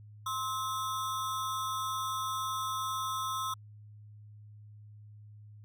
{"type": "ring-modulated tone", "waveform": "square", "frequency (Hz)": 1174.7, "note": "D6", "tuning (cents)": 0, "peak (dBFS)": -30, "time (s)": [0.26, 3.54], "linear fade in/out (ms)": 5, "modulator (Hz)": 121, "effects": ["added 105 Hz sine -49 dBFS peak until 5.64 s"]}